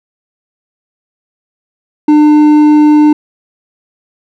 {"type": "tone with hard clipping", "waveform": "triangle", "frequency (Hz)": 300.5, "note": "D4", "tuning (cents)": 40, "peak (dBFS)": -4, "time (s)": [2.08, 3.13], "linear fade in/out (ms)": 5, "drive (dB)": 9, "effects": []}